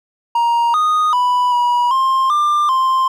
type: tone with pitch steps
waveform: triangle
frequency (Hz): 939 / 1238 / 988 / 969 / 1058 / 1192 / 1048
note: A#5 / D#6 / B5 / B5 / C6 / D6 / C6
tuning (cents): +12 / -9 / 0 / -33 / +19 / +25 / +2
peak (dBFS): -10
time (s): 0.35-3.08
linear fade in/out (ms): 5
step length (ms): 390
effects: none